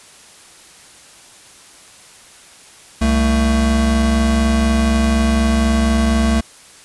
square tone pair together, 66.4 / 223.3 Hz, C2 / A3, +26 / +26 cents, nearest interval octave + major sixth, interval 2100 cents, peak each -16 dBFS, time 3.01-6.41 s, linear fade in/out 10 ms, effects white hiss -43 dBFS RMS until 6.84 s + resampled to 24000 Hz

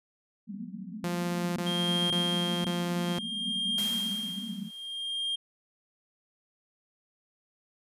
pink band-pass noise, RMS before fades -39 dBFS, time 0.47-4.71 s, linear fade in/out 50 ms, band 180 to 240 Hz, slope 96 dB/octave
sawtooth tone bursts, 174.61 Hz, F3, in tune, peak -25 dBFS, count 4, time 1.04-3.186 s, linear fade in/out 2 ms, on 520 ms, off 22 ms
triangle tone with tremolo, 3211 Hz, G7, 41 cents sharp, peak -25 dBFS, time 1.66-5.36 s, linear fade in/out 10 ms, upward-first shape triangle, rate 0.59 Hz, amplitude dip 95%
white noise with exponential decay, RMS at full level -36 dBFS, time 3.78-5.35 s, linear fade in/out 1 ms, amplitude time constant 340 ms
effects resampled to 32000 Hz

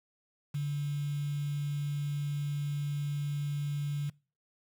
sine tone with quantisation, 144.7 Hz, D3, 25 cents flat, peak -30 dBFS, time 0.54-4.1 s, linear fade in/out 10 ms, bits 8, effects noise-tail reverb RT60 0.4 s tail -25 dB re dry

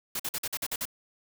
white noise bursts, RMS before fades -32 dBFS, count 8, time 0.15-0.854 s, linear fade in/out 5 ms, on 46 ms, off 48 ms, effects none

